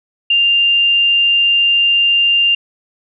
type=tone; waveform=sine; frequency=2794 Hz; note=F7; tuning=in tune; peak=-9 dBFS; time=0.3-2.55 s; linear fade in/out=5 ms; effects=none